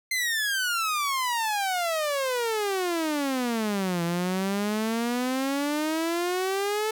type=exponential two-way sweep; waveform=sawtooth; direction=down then up; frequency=2093 to 168.1 to 439.3 Hz; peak=-21 dBFS; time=0.11-6.91 s; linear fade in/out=5 ms; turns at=4.03 s; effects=none